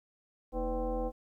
sine tone with frequency modulation, 231.2 Hz, A#3, 14 cents flat, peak -30 dBFS, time 0.52-1.12 s, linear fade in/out 50 ms, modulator 273 Hz, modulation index 1.9, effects 12-bit

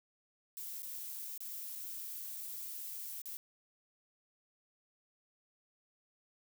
violet noise with dropouts, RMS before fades -44 dBFS, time 0.57-3.37 s, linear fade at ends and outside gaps 0 ms, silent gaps 0.821-0.83 / 1.377-1.405 / 1.752-1.756 / 3.217-3.257 s, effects none

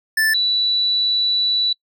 square / sine tone pair in turn, 1760 / 3951 Hz, A6 / B7, 0 / 0 cents, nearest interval octave + major second, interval 1400 cents, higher second, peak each -15 dBFS, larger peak neither, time 0.17-0.34 / 0.34-1.73 s, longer second, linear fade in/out 5 ms, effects noise-tail reverb RT60 0.1 s tail -26 dB re dry

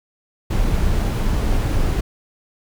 brown noise, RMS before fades -18 dBFS, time 0.5-2.01 s, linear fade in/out 10 ms, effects none

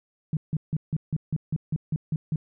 sine tone bursts, 155.1 Hz, D#3, 5 cents flat, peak -22 dBFS, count 11, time 0.33-2.359 s, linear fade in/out 2 ms, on 39 ms, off 160 ms, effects none

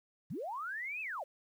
sine linear two-way sweep, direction up then down, 106.8 to 2637 to 487.7 Hz, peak -37 dBFS, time 0.3-1.24 s, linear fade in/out 10 ms, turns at 1.01 s, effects 11-bit

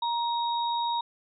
sine tone pair together, 940 / 3766 Hz, A#5 / A#7, +14 / +17 cents, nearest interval 2 octaves, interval 2403 cents, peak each -26 / -34 dBFS, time 0.02-1.01 s, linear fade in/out 5 ms, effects none

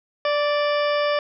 harmonic tone with a mistuned harmonic, 587.3 Hz, D5, in tune, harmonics 1 / 2 / 3 / 4 / 5 / 6 / 8 / 9, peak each -20 / -26 / -30 / -32 / -34 / -36 / -38 / -39 dBFS, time 0.25-1.19 s, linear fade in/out 2 ms, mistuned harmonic 2, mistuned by -16 cents, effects none

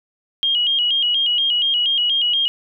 sine tone with vibrato, 3065 Hz, G7, 40 cents flat, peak -15 dBFS, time 0.43-2.48 s, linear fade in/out 0 ms, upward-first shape square, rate 4.2 Hz, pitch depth 86 cents each way, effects none

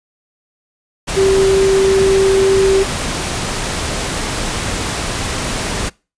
sine tone in noise, 387.1 Hz, G4, 22 cents flat, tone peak -9 dBFS, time 1.16-2.84 s, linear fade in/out 20 ms, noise pink, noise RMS -20 dBFS, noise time 1.07-5.9 s, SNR +8 dB, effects noise-tail reverb RT60 0.3 s tail -24 dB re dry + resampled to 22050 Hz

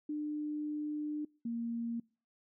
sine tone pair in turn, 299.7 / 233 Hz, D4 / A#3, +35 / -1 cents, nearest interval major third, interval 436 cents, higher first, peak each -34 / -34 dBFS, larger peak neither, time 0.09-1.25 / 1.45-2 s, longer first, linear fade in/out 5 ms, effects noise-tail reverb RT60 0.4 s tail -26 dB re dry

